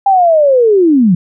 sine linear sweep, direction down, 804 to 164.81 Hz, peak -5 dBFS, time 0.06-1.15 s, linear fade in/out 5 ms, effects none

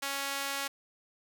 sawtooth tone with high-pass filter, 277.2 Hz, C#4, in tune, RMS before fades -35 dBFS, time 0.02-0.68 s, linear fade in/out 10 ms, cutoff 1100 Hz, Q 0.57, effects none

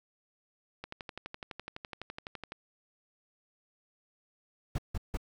click train, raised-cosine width 0.3 ms, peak -24 dBFS, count 21, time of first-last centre 0.84-2.521 s, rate 11.9 Hz
brown noise bursts, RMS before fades -32 dBFS, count 3, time 4.75-5.172 s, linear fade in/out 5 ms, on 34 ms, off 160 ms
effects none

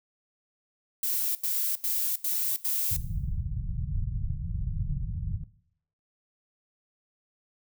violet noise bursts, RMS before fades -28 dBFS, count 5, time 1.03-2.966 s, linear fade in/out 2 ms, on 320 ms, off 84 ms
pink low-pass noise, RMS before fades -31 dBFS, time 2.91-5.44 s, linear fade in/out 5 ms, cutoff 160 Hz, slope 48 dB/octave
effects noise-tail reverb RT60 0.7 s tail -18 dB re dry

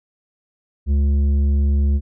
sine tone with tanh clipping, 70.9 Hz, C#2, 40 cents sharp, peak -15 dBFS, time 0.86-2.01 s, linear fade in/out 50 ms, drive 8 dB, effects none

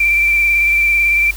sine tone with vibrato, 2349 Hz, D7, in tune, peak -10 dBFS, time 0-1.31 s, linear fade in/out 5 ms, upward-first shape sine, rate 18 Hz, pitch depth 21 cents each way, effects added 50 Hz sine -27 dBFS peak until 1.36 s + white hiss -35 dBFS RMS until 1.36 s

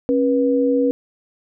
sine tone pair together, 272.6 / 485.7 Hz, C#4 / B4, -29 / -29 cents, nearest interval minor seventh, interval 1000 cents, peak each -17 dBFS, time 0.09-0.91 s, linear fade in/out 0 ms, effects none

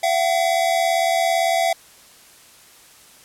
square tone pair together, 678.2 / 756 Hz, E5 / F#5, +49 / +37 cents, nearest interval major second, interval 188 cents, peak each -19 / -22 dBFS, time 0.03-1.73 s, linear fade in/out 5 ms, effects white hiss -48 dBFS RMS until 3.24 s + low-pass 12000 Hz 12 dB/octave

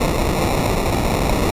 pink noise with sample-and-hold, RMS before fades -18 dBFS, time 0-1.51 s, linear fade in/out 10 ms, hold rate 1575 Hz, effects resampled to 32000 Hz

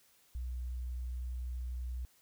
sine tone, 61.74 Hz, B1, in tune, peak -36 dBFS, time 0.35-2.05 s, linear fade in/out 0 ms, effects white hiss -67 dBFS RMS until 2.21 s

